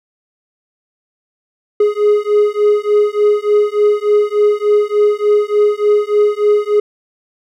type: beating tone pair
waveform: triangle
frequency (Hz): 415.3 / 418.7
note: G#4 / G#4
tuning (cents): 0 / +14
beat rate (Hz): 3.4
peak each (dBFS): -11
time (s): 1.8-6.8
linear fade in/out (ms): 5
effects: none